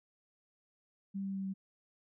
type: tone with pitch steps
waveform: sine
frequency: 196 / 194.76 / 193.53 / 192.3 Hz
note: G3 / G3 / G3 / G3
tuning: 0 / -11 / -22 / -33 cents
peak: -35 dBFS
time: 1.14-1.54 s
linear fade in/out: 20 ms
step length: 100 ms
effects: none